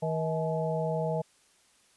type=harmonic tone with a mistuned harmonic; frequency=159.6 Hz; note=D#3; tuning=44 cents sharp; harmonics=1 / 3 / 4 / 5; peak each=-31 / -33 / -32 / -37 dBFS; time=0.02-1.22 s; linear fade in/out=10 ms; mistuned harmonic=5; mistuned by=+110 cents; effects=white hiss -64 dBFS RMS until 1.96 s + resampled to 24000 Hz